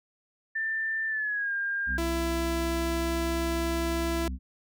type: tone with pitch glide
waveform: sine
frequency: 1782 to 1606 Hz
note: A6 to G6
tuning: +22 to +41 cents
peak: -27 dBFS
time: 0.55-1.98 s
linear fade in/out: 10 ms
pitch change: -181 cents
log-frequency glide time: 1.07-1.53 s
type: harmonic tone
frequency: 64.3 Hz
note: C2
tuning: 30 cents flat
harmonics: 1 / 3 / 4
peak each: -31 / -41 / -43 dBFS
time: 1.86-4.39 s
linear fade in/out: 50 ms
type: tone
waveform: sawtooth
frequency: 334.1 Hz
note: E4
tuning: 23 cents sharp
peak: -24 dBFS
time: 1.98-4.28 s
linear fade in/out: 2 ms
effects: none